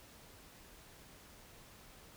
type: silence
effects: pink hiss -58 dBFS RMS until 2.16 s